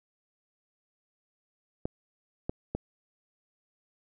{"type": "clicks", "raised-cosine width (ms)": 2, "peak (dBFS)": -17, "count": 3, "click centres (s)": [1.855, 2.495, 2.75], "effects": []}